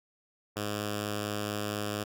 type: tone with notch filter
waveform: 5% pulse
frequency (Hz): 104.3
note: G#2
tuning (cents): +8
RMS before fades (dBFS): -34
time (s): 0.56-2.04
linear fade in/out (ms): 10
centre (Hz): 890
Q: 1.8
effects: Opus 48 kbps